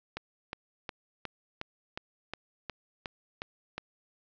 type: click train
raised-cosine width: 0.3 ms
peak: -20 dBFS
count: 11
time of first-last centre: 0.17-3.78 s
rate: 2.77 Hz
effects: resampled to 16000 Hz + 9-bit